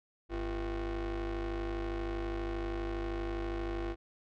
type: ring-modulated tone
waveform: 40% pulse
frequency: 146.83 Hz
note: D3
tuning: in tune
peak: -30 dBFS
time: 0.29-3.96 s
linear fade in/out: 50 ms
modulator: 194 Hz
effects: low-pass 3000 Hz 12 dB/octave